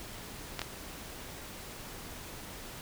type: clicks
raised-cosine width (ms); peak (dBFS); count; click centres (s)
0.2; -16; 2; 0.593 / 0.617
effects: pink hiss -45 dBFS RMS until 2.81 s